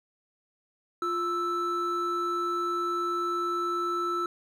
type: tone pair together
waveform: triangle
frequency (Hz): 349.2 / 1319.9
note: F4 / E6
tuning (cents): 0 / +2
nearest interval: octave + major seventh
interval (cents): 2302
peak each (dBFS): -30 / -26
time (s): 1.02-4.26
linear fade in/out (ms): 2
effects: none